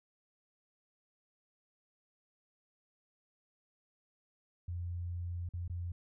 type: tone with dropouts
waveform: sine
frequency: 87.31 Hz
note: F2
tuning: in tune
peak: -36 dBFS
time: 4.68-5.92 s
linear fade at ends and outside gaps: 5 ms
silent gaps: 5.49-5.536 / 5.679-5.697 s
effects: none